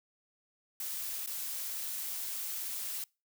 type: noise with dropouts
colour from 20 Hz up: blue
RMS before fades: -38 dBFS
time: 0.8-3.04 s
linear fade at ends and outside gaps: 1 ms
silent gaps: 1.261-1.273 s
effects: noise-tail reverb RT60 0.3 s tail -26 dB re dry